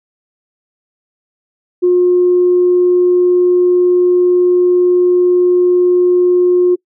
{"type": "tone", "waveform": "sine", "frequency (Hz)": 358.2, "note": "F4", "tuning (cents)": 44, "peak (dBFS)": -6, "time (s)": [1.82, 6.76], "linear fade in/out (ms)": 20, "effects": ["noise-tail reverb RT60 0.1 s tail -25 dB re dry", "tanh soft clip ceiling -2 dBFS"]}